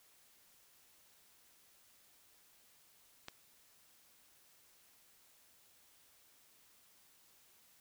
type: click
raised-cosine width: 0.2 ms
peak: -27 dBFS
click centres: 3.284 s
effects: white hiss -67 dBFS RMS until 7.8 s